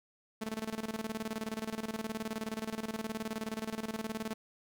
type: tone with tremolo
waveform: sawtooth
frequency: 220 Hz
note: A3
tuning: in tune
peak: -30 dBFS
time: 0.41-4.34 s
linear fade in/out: 10 ms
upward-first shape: square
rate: 19 Hz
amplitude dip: 80%
effects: none